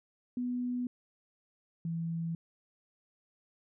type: tone pair in turn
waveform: sine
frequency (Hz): 246.9 / 165.88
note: B3 / E3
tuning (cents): 0 / +11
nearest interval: perfect fifth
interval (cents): 689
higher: first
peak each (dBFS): -31 / -32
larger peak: first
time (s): 0.37-0.87 / 1.85-2.35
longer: neither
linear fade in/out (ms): 2
effects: none